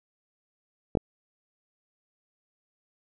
clicks, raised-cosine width 2 ms, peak -11 dBFS, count 2, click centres 0.952 / 0.972 s, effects none

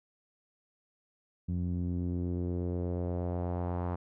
sawtooth tone with low-pass filter sweep, 88.3 Hz, F2, 20 cents sharp, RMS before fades -33 dBFS, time 1.48-3.96 s, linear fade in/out 10 ms, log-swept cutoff 190 to 1000 Hz, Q 1.9, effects none

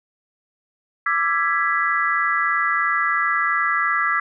sine chord, E dominant seventh, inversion third, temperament equal with one note detuned, 1174.7 / 1337.7 / 1661.2 / 1975.5 Hz, D6 / E6 / G#6 / B6, 0 / +25 / 0 / 0 cents, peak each -23 dBFS, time 1.06-4.2 s, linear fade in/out 5 ms, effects none

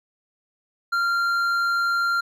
sine tone with hard clipping, 1386 Hz, F6, 14 cents flat, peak -21 dBFS, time 0.92-2.21 s, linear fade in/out 10 ms, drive 6 dB, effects none

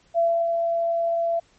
sine tone with ADSR envelope, 674 Hz, E5, 38 cents sharp, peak -16 dBFS, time 0.14-1.4 s, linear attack 41 ms, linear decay 270 ms, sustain -4 dB, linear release 12 ms, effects pink hiss -60 dBFS RMS until 1.58 s + MP3 32 kbps

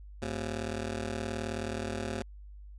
15% pulse ring-modulated tone, 155.56 Hz, D#3, in tune, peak -24 dBFS, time 0.22-2.22 s, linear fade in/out 0 ms, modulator 58.3 Hz, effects added 50 Hz sine -45 dBFS peak until 2.78 s + resampled to 22050 Hz

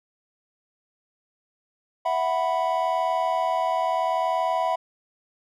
triangle chord, E suspended second, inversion none, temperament equal, 659.3 / 740 / 987.8 Hz, E5 / F#5 / B5, 0 / 0 / 0 cents, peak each -24 dBFS, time 2.05-4.76 s, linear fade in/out 10 ms, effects none

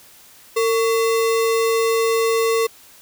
sine tone with sample-and-hold, 454.1 Hz, A#4, 45 cents flat, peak -15 dBFS, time 0.56-2.67 s, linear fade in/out 10 ms, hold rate 1575 Hz, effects white hiss -47 dBFS RMS until 3.01 s

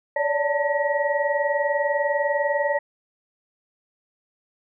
sine tone cluster, 565 / 585 / 892 / 1907 Hz, C#5 / D5 / A5 / A#6, +33 / -7 / +23 / +39 cents, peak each -25 / -24 / -27 / -27 dBFS, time 0.16-2.79 s, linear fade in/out 5 ms, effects none

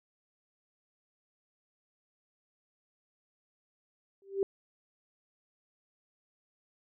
sine tone with exponential growth, 392 Hz, G4, in tune, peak -22 dBFS, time 4.22-4.43 s, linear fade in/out 1 ms, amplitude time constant 45 ms, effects none

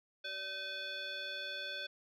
sine tone with frequency modulation, 2496 Hz, D#7, 5 cents sharp, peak -38 dBFS, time 0.24-1.87 s, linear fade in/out 10 ms, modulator 959 Hz, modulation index 1.8, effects tanh soft clip ceiling -34 dBFS

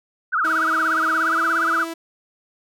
sine tone with vibrato, 1372 Hz, F6, 31 cents flat, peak -17 dBFS, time 0.32-1.85 s, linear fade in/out 20 ms, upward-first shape triangle, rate 17 Hz, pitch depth 240 cents each way
sawtooth tone with pitch glide, 321.5 to 330.3 Hz, E4 to E4, -43 to +4 cents, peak -24 dBFS, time 0.44-1.94 s, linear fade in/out 10 ms, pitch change +47 cents, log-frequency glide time 1.12-1.46 s
effects none

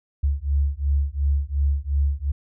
sine beating tone pair, 69.3 / 72.1 Hz, C#2 / D2, 0 / -31 cents, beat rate 2.8 Hz, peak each -22 dBFS, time 0.23-2.32 s, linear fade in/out 10 ms, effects none

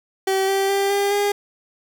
30% pulse tone with pitch steps, 384.4 / 390 / 395.7 / 401.4 / 407.3 Hz, G4 / G4 / G4 / G4 / G#4, -34 / -9 / +16 / +41 / -34 cents, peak -15 dBFS, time 0.27-1.32 s, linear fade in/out 5 ms, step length 210 ms, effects 8-bit

